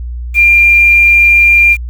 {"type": "tone with quantisation", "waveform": "sine", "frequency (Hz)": 2391, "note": "D7", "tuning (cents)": 30, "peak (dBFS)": -3, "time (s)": [0.34, 1.77], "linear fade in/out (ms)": 50, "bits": 5, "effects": ["added 60 Hz sine -18 dBFS peak until 1.89 s"]}